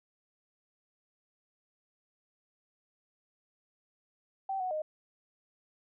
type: tone with pitch steps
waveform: sine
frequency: 774 / 739 / 617 Hz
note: G5 / F#5 / D#5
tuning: -22 / -2 / -15 cents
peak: -31 dBFS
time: 4.49-4.82 s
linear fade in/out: 5 ms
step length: 110 ms
effects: none